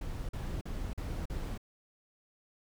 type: noise bursts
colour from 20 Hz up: brown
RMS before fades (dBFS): -37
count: 5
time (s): 0.01-1.578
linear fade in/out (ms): 5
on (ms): 280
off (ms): 42
effects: none